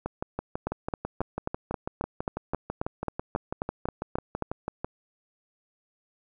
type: two click trains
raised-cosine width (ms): 1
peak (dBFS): -14 / -16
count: 15 / 30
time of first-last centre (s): 0.67-4.423 / 0.06-4.845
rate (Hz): 3.73 / 6.06
effects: none